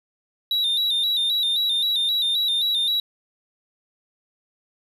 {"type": "tone with vibrato", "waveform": "triangle", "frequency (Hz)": 3755, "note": "A#7", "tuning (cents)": 12, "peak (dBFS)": -18, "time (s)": [0.51, 3], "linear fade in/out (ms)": 2, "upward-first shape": "square", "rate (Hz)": 3.8, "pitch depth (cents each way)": 62, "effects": []}